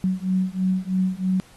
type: beating tone pair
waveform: sine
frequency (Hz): 185 / 188.1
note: F#3 / F#3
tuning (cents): 0 / +29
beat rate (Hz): 3.1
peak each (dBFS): -23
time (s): 0.04-1.4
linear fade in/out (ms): 0
effects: pink hiss -52 dBFS RMS until 1.56 s + AAC 32 kbps